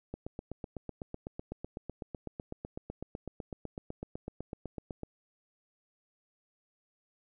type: click train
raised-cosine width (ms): 2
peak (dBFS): -25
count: 40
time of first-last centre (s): 0.14-5.033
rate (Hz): 7.97
effects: none